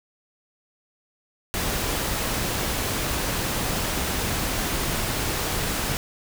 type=noise; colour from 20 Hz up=pink; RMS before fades=-26 dBFS; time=1.54-5.97 s; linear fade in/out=0 ms; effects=none